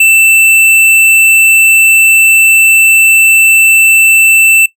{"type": "tone with hard clipping", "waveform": "sine", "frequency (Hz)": 2665, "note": "E7", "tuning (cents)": 18, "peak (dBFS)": -4, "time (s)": [0, 4.66], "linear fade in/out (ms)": 5, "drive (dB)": 13, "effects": ["noise-tail reverb RT60 0.1 s tail -18 dB re dry"]}